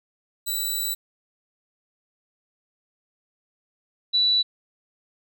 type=tone pair in turn; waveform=10% pulse / sine; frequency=3951 / 3951 Hz; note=B7 / B7; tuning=0 / 0 cents; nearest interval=unison; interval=0 cents; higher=neither; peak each=-17 dBFS; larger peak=neither; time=0.46-0.95 / 4.13-4.43 s; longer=first; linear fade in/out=20 ms; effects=none